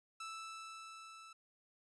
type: tone with level ramp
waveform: sawtooth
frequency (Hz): 1318.5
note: E6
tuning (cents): 0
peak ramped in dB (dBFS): -40 to -50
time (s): 0.2-1.33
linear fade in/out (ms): 5
effects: resampled to 22050 Hz